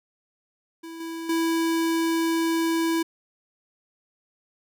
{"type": "tone with level steps", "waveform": "square", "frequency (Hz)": 329.3, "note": "E4", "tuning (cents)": -2, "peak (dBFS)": [-37, -32, -22], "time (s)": [0.83, 3.03], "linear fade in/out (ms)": 10, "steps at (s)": [1, 1.29], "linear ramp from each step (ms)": 5, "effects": []}